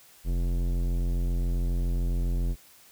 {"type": "tone with tanh clipping", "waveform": "sine", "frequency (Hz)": 43.65, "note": "F1", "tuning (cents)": 0, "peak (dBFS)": -26, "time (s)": [0.24, 2.56], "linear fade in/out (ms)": 50, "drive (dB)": 17, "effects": ["white hiss -55 dBFS RMS until 2.91 s"]}